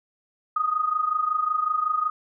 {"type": "tone with amplitude modulation", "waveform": "sine", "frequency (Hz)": 1244.5, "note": "D#6", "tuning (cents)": 0, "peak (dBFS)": -18, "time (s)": [0.56, 2.1], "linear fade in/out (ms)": 5, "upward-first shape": "sine", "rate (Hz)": 25.4, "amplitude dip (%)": 75, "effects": []}